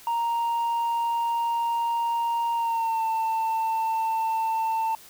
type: tone with pitch glide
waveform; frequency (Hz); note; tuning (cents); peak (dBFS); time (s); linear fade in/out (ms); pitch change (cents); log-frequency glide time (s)
sine; 932.3 to 894.3; A#5 to A5; 0 to +28; -20; 0.07-4.95; 2; -72; 2.55-3.04
effects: tanh soft clip ceiling -22 dBFS + white hiss -49 dBFS RMS until 5.09 s